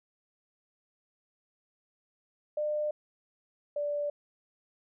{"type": "tone pair in turn", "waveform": "sine", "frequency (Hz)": [601, 583.9], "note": ["D5", "D5"], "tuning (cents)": [40, -10], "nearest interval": "unison", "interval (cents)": 50, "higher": "first", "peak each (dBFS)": [-28, -29], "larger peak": "first", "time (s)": [[2.57, 2.91], [3.76, 4.1]], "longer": "neither", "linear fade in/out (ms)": 5, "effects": []}